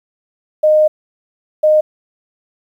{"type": "tone bursts at uneven times", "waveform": "sine", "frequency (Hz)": 615, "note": "D#5", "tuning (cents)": -20, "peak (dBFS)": -7, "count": 2, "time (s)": [[0.63, 0.88], [1.63, 1.81]], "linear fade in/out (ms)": 10, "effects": ["8-bit"]}